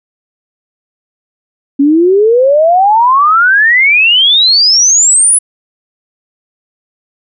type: exponential sweep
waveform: sine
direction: up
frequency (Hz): 272.8 to 10320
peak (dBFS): -4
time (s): 1.79-5.39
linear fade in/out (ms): 10
effects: none